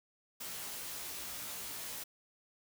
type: noise with comb filter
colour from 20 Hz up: white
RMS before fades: -43 dBFS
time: 0.4-2.04 s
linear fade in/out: 10 ms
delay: 17 ms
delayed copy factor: +1
effects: none